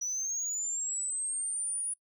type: linear sweep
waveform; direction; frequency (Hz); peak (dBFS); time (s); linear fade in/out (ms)
sine; up; 5850 to 9790; -29; 0.01-1.94; 10
effects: noise-tail reverb RT60 0.1 s tail -26 dB re dry + tanh soft clip ceiling -29 dBFS